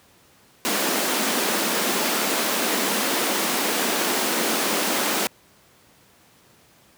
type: high-pass noise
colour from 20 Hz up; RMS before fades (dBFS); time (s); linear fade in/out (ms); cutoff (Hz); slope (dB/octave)
pink; -23; 0.65-5.27; 0; 200; 48
effects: pink hiss -55 dBFS RMS until 6.97 s + high-pass 100 Hz 12 dB/octave